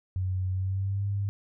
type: tone with pitch glide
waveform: sine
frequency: 93 to 100.25 Hz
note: F#2 to G2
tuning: +9 to +39 cents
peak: -26 dBFS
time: 0.16-1.29 s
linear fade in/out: 0 ms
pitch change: +130 cents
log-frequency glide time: 0.51-1.06 s
effects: none